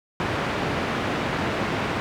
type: band-pass noise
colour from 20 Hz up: pink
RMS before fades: -26 dBFS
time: 0.2-2 s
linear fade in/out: 0 ms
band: 120 to 2400 Hz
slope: 12 dB/octave
effects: none